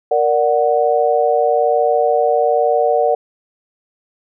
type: chord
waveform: sine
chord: Bb augmented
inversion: none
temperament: equal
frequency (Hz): 466.2 / 587.3 / 740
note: Bb4 / D5 / F#5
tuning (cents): 0 / 0 / 0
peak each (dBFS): -16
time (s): 0.11-3.15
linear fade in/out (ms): 5
effects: none